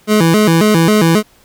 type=tone with vibrato; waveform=25% pulse; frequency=187.5 Hz; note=F#3; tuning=23 cents sharp; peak=-4 dBFS; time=0.07-1.23 s; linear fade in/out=50 ms; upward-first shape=square; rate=3.7 Hz; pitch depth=220 cents each way; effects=pink hiss -49 dBFS RMS until 1.44 s